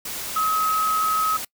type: tone in noise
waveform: sine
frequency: 1276 Hz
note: D#6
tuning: 43 cents sharp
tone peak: -19 dBFS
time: 0.36-1.37 s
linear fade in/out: 5 ms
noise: white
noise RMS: -31 dBFS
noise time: 0.05-1.45 s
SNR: +9 dB
effects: noise-tail reverb RT60 0.1 s tail -24 dB re dry